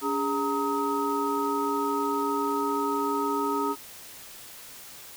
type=tone cluster; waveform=sine; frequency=284.2 / 410.6 / 927 / 1266 Hz; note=C#4 / G#4 / A#5 / D#6; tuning=+43 / -20 / -10 / +30 cents; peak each=-30 dBFS; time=0.01-3.76 s; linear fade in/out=50 ms; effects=white hiss -45 dBFS RMS until 5.16 s